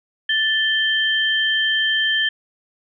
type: tone pair together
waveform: sine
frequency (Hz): 1760 / 3136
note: A6 / G7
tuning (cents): 0 / 0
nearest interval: minor seventh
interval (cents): 1000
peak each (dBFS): -19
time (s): 0.29-2.29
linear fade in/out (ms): 5
effects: none